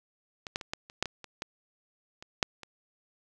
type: clicks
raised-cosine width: 0.2 ms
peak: -21 / -13 / -23 / -15 / -30 / -9 / -18 / -26 / -17 / -27 / -6 / -26 dBFS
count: 12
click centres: 0.468 / 0.559 / 0.612 / 0.735 / 0.899 / 1.026 / 1.057 / 1.243 / 1.421 / 2.225 / 2.428 / 2.633 s
effects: none